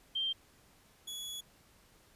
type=tone pair in turn; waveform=sine / sawtooth; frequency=3159 / 3385 Hz; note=G7 / G#7; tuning=+13 / +32 cents; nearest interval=minor second; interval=119 cents; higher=second; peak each=-31 / -37 dBFS; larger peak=first; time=0.15-0.33 / 1.07-1.41 s; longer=second; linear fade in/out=10 ms; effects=pink hiss -64 dBFS RMS until 2.15 s + resampled to 32000 Hz